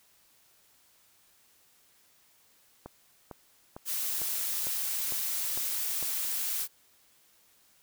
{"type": "click train", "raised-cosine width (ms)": 1, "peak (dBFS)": -27, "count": 8, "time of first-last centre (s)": [2.86, 6.027], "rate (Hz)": 2.21}
{"type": "noise", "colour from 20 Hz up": "blue", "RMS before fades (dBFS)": -32, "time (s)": [3.85, 6.68], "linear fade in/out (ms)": 50}
{"effects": ["white hiss -64 dBFS RMS until 7.82 s"]}